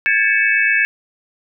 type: tone cluster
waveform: sine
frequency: 1635 / 1743 / 2240 / 2606 Hz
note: G#6 / A6 / C#7 / E7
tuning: -28 / -17 / +18 / -20 cents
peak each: -18 dBFS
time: 0.06-0.85 s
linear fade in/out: 0 ms
effects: none